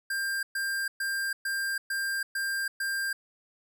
square tone bursts, 1592 Hz, G6, 26 cents sharp, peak -29 dBFS, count 7, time 0.1-3.13 s, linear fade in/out 5 ms, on 330 ms, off 120 ms, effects none

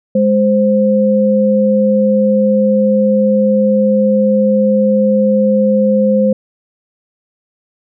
sine tone pair together, 207.1 / 521.9 Hz, G#3 / C5, -5 / -4 cents, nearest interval octave + major third, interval 1601 cents, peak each -11 dBFS, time 0.15-6.33 s, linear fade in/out 5 ms, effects none

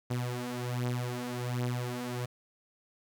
sawtooth beating tone pair, 122.3 / 123.6 Hz, B2 / B2, -16 / +2 cents, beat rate 1.3 Hz, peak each -32 / -30 dBFS, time 0.1-2.26 s, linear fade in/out 10 ms, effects 11-bit

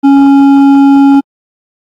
triangle tone with hard clipping, 277.2 Hz, C#4, in tune, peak -3 dBFS, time 0.03-1.21 s, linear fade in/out 20 ms, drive 11 dB, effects AAC 64 kbps

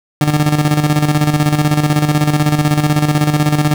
30% pulse tone with tremolo, 149.6 Hz, D3, 32 cents sharp, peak -6 dBFS, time 0.21-3.74 s, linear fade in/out 2 ms, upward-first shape square, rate 16 Hz, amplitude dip 60%, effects none

